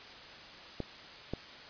clicks, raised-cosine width 2 ms, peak -21 dBFS, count 2, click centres 0.803 / 1.336 s, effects white hiss -49 dBFS RMS until 1.69 s + resampled to 11025 Hz

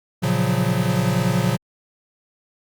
square chord, Gb major seventh, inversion first, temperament equal, 116.54 / 138.59 / 174.61 / 185 Hz, Bb2 / Db3 / F3 / Gb3, 0 / 0 / 0 / 0 cents, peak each -24 dBFS, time 0.22-1.57 s, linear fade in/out 20 ms, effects Opus 48 kbps

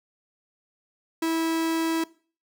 45% pulse tone, 326.4 Hz, E4, 17 cents flat, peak -23 dBFS, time 1.22-2.04 s, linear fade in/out 5 ms, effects noise-tail reverb RT60 0.4 s tail -20 dB re dry

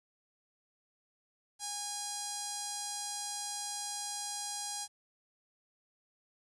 5% pulse tone with notch filter, 820 Hz, G#5, 22 cents flat, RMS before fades -39 dBFS, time 1.59-4.88 s, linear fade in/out 50 ms, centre 2100 Hz, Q 0.53, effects resampled to 24000 Hz + 11-bit

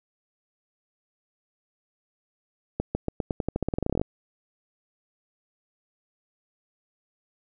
accelerating click train, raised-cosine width 2 ms, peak -12 dBFS, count 20, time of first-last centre 2.8-4.015 s, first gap 150 ms, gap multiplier 0.89, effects none

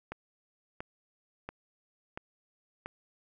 click train, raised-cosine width 0.5 ms, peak -23 dBFS, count 5, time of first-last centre 0.12-2.86 s, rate 1.46 Hz, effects none

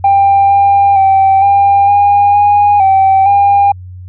sine tone with pitch steps, 793 / 798 / 776 / 799 / 812 / 821 / 773 / 804 Hz, G5 / G5 / G5 / G5 / G#5 / G#5 / G5 / G5, +20 / +31 / -18 / +33 / -39 / -20 / -24 / +44 cents, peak -3 dBFS, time 0.04-3.72 s, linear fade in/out 5 ms, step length 460 ms, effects tanh soft clip ceiling -2 dBFS + added 91 Hz sine -26 dBFS peak until 4.08 s

